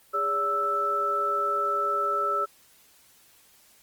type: tone cluster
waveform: sine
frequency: 408.3 / 572 / 1319 Hz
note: G#4 / D5 / E6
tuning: -29 / -46 / +1 cents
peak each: -33 / -33 / -24 dBFS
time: 0.13-2.46 s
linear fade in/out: 20 ms
effects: white hiss -58 dBFS RMS until 3.82 s + Opus 24 kbps